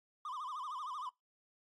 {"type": "tone with vibrato", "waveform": "triangle", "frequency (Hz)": 1108.7, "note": "C#6", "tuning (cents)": 0, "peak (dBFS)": -38, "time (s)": [0.25, 1.09], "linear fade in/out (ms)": 2, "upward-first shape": "sine", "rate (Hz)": 13, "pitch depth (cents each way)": 200, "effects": ["noise-tail reverb RT60 0.2 s tail -25 dB re dry", "AAC 32 kbps"]}